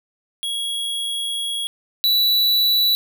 square tone pair in turn, 3319 / 3947 Hz, G#7 / B7, -2 / -2 cents, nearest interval minor third, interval 300 cents, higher second, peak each -23 / -15 dBFS, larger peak second, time 0.43-1.67 / 2.04-2.95 s, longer first, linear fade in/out 0 ms, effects none

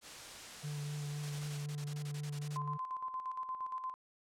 white noise, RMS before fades -48 dBFS, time 0.01-1.64 s, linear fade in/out 50 ms
triangle tone with vibrato, 146.83 Hz, D3, in tune, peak -36 dBFS, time 0.63-2.78 s, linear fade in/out 20 ms, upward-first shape sine, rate 3.9 Hz, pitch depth 15 cents each way
white noise bursts, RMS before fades -48 dBFS, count 15, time 1.23-2.572 s, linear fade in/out 5 ms, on 68 ms, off 23 ms
sine tone with tremolo, 1033 Hz, C6, 22 cents flat, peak -36 dBFS, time 2.56-3.94 s, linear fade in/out 0 ms, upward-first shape square, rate 8.6 Hz, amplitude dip 55%
effects low-pass 8000 Hz 12 dB/octave

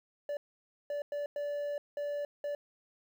triangle tone bursts at uneven times, 580 Hz, D5, 22 cents flat, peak -31 dBFS, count 6, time 0.29-0.37 / 0.9-1.02 / 1.12-1.26 / 1.36-1.78 / 1.97-2.25 / 2.44-2.55 s, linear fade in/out 2 ms, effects 11-bit

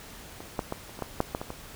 clicks, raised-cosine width 1 ms, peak -25 / -13 / -16 / -30 / -25 / -16 / -9 / -14 / -20 / -21 dBFS, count 10, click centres 0.405 / 0.592 / 0.724 / 0.894 / 0.991 / 1.023 / 1.204 / 1.349 / 1.415 / 1.504 s, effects pink hiss -46 dBFS RMS until 1.75 s

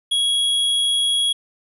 square tone, 3322 Hz, G#7, in tune, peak -17 dBFS, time 0.11-1.33 s, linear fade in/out 10 ms, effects resampled to 24000 Hz + 9-bit

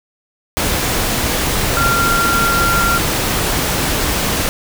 sine tone in noise, 1382 Hz, F6, 19 cents flat, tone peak -14 dBFS, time 1.77-2.98 s, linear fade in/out 0 ms, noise pink, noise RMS -17 dBFS, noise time 0.57-4.49 s, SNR 0 dB, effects none

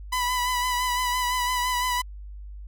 sawtooth tone with vibrato, 993 Hz, B5, 9 cents sharp, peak -19 dBFS, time 0.12-2.02 s, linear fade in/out 10 ms, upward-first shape sine, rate 5.9 Hz, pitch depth 30 cents each way, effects added 50 Hz sine -36 dBFS peak until 2.67 s + MP3 96 kbps

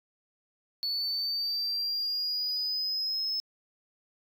sine linear sweep, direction up, 4435 to 5210 Hz, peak -26 dBFS, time 0.83-3.4 s, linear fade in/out 0 ms, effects tanh soft clip ceiling -27 dBFS

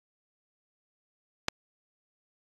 click, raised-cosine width 0.2 ms, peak -8 dBFS, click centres 1.484 s, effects AAC 32 kbps

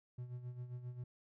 triangle tone with tremolo, 123.47 Hz, B2, in tune, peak -39 dBFS, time 0.18-1.04 s, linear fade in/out 5 ms, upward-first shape sine, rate 7.5 Hz, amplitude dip 65%, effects none

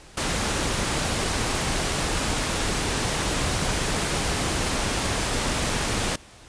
pink noise, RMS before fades -25 dBFS, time 0.17-6.16 s, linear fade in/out 5 ms, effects pink hiss -48 dBFS RMS until 6.48 s + resampled to 22050 Hz

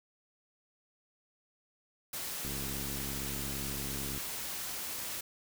white noise, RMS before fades -39 dBFS, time 2.13-5.21 s, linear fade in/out 5 ms
click train, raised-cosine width 3 ms, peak -30 dBFS, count 120, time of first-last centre 2.45-4.177 s, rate 68.9 Hz
effects none

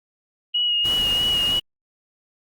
sine tone with vibrato, 2891 Hz, F#7, 41 cents flat, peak -18 dBFS, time 0.54-1.6 s, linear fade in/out 10 ms, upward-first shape sine, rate 3.1 Hz, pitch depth 23 cents each way
pink noise, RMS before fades -32 dBFS, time 0.84-1.6 s, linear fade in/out 20 ms
effects Opus 32 kbps

